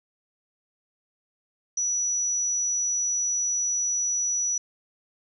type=tone; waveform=sine; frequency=5890 Hz; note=F#8; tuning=9 cents flat; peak=-23 dBFS; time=1.77-4.58 s; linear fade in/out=5 ms; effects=none